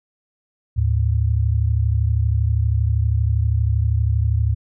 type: tone pair together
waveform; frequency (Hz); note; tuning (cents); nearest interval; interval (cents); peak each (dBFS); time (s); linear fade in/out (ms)
sine; 75.7 / 108.29; D#2 / A2; -47 / -27; tritone; 620; -18; 0.76-4.55; 20
effects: none